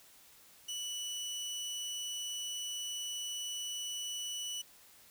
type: tone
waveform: 25% pulse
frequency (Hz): 2960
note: F#7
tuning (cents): 0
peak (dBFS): -34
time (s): 0.68-4.62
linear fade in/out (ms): 10
effects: white hiss -60 dBFS RMS until 5.1 s